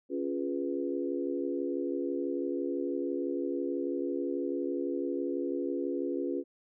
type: chord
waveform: sine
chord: C# dominant seventh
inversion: none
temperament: equal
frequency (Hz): 277.2 / 349.2 / 415.3 / 493.9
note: C#4 / E#4 / G#4 / B4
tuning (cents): 0 / 0 / 0 / 0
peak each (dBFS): -34 / -34 / -38 / -38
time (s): 0.09-6.44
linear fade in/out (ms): 50
effects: none